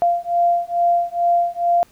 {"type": "beating tone pair", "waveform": "sine", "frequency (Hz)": [692, 694.3], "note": ["F5", "F5"], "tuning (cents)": [-16, -10], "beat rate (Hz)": 2.3, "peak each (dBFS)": -18, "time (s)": [0.02, 1.83], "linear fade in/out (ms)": 0, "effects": ["pink hiss -54 dBFS RMS until 1.91 s"]}